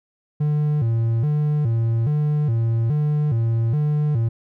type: tone with vibrato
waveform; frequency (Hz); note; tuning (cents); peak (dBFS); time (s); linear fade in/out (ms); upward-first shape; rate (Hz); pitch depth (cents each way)
triangle; 130.81; C3; 0; -15; 0.4-4.29; 10; square; 1.2; 230
effects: none